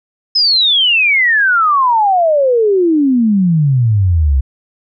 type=exponential sweep; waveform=sine; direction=down; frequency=5190 to 63.9 Hz; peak=-8 dBFS; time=0.35-4.41 s; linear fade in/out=10 ms; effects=none